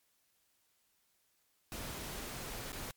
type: noise with dropouts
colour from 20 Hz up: pink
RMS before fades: -43 dBFS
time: 1.72-2.91 s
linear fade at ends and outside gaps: 0 ms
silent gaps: 2.72-2.729 s
effects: white hiss -75 dBFS RMS until 2.96 s + MP3 96 kbps